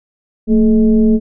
sine tone with frequency modulation, 223.4 Hz, A3, 27 cents sharp, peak -7 dBFS, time 0.47-1.2 s, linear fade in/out 50 ms, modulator 202 Hz, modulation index 0.71, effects none

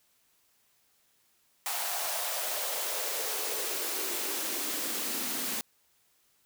white noise with high-pass filter sweep, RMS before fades -33 dBFS, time 1.66-5.61 s, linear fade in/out 0 ms, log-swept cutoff 790 to 220 Hz, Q 3.3, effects white hiss -69 dBFS RMS until 6.45 s

